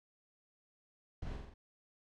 brown noise with echo, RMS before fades -43 dBFS, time 1.22-1.36 s, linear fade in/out 5 ms, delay 45 ms, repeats 4, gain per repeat -3 dB, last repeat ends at 1.54 s, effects low-pass 5000 Hz 12 dB/octave

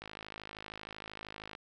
click train, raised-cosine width 0.3 ms, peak -27 dBFS, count 82, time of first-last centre 0.02-1.551 s, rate 52.9 Hz, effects none

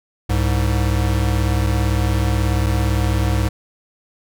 square tone pair together, 65.71 / 103.83 Hz, C2 / G#2, +8 / 0 cents, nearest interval minor sixth, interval 792 cents, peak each -19 dBFS, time 0.29-3.49 s, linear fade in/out 10 ms, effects none

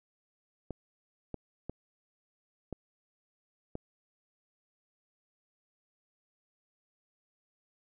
clicks, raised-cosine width 2 ms, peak -24 dBFS, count 5, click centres 0.707 / 1.343 / 1.696 / 2.727 / 3.754 s, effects none

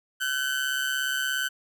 30% pulse tone with amplitude modulation, 1520 Hz, F#6, 46 cents sharp, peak -20 dBFS, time 0.2-1.49 s, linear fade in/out 20 ms, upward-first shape sine, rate 137 Hz, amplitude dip 60%, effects none

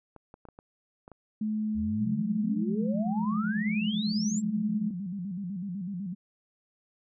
clicks, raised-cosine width 1 ms, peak -33 dBFS, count 7, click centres 0.163 / 0.341 / 0.453 / 0.487 / 0.589 / 1.079 / 1.117 s
sine tone, 214.7 Hz, A3, 42 cents flat, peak -27 dBFS, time 1.41-4.91 s, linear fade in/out 5 ms
sine exponential sweep, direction up, 69.7 to 7700 Hz, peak -34 dBFS, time 1.74-4.42 s, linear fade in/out 50 ms
sine tone with vibrato, 188 Hz, F#3, 28 cents sharp, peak -32 dBFS, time 2-6.15 s, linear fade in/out 20 ms, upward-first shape square, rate 8 Hz, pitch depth 120 cents each way
effects none

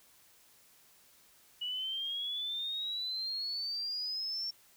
sine exponential sweep, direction up, 2923 to 5480 Hz, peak -34 dBFS, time 1.61-4.51 s, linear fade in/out 10 ms, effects white hiss -63 dBFS RMS until 4.76 s

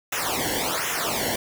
pink noise with flanger, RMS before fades -26 dBFS, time 0.12-1.36 s, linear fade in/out 5 ms, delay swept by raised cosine 0.22 to 0.82 ms, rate 1.3 Hz, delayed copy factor -1, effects none

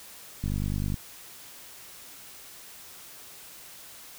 click train, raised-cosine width 5 ms, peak -18 dBFS, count 26, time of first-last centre 0.44-0.942 s, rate 49.8 Hz, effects white hiss -47 dBFS RMS until 4.18 s

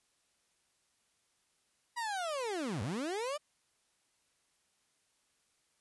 30% pulse linear two-way sweep, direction down then up, 977 to 90.4 to 612 Hz, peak -32 dBFS, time 1.96-3.38 s, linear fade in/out 20 ms, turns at 2.82 s, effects white hiss -75 dBFS RMS until 5.8 s + resampled to 24000 Hz

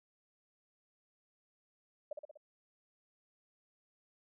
sine tone with echo, 597 Hz, D5, 28 cents sharp, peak -36 dBFS, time 2.11-2.13 s, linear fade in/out 5 ms, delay 61 ms, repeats 4, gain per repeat -4 dB, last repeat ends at 2.374 s, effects none

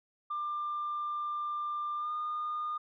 sine tone with pitch glide, 1192 to 1218.5 Hz, D6 to D#6, +25 to -37 cents, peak -31 dBFS, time 0.3-2.78 s, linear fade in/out 10 ms, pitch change +38 cents, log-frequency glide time 1.96-2.12 s, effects tanh soft clip ceiling -29 dBFS

